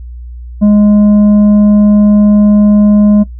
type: tone with tanh clipping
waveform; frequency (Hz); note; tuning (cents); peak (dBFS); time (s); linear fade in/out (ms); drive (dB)
triangle; 207.7; G#3; 0; -4; 0.61-3.24; 20; 10
effects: noise-tail reverb RT60 0.1 s tail -18 dB re dry + added 60 Hz sine -23 dBFS peak until 3.39 s